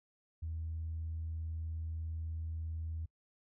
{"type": "tone", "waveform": "sine", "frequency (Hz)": 80.8, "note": "E2", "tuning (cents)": -34, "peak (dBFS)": -36, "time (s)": [0.42, 3.06], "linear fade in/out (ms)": 10, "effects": ["noise-tail reverb RT60 0.1 s tail -26 dB re dry", "tanh soft clip ceiling -32 dBFS"]}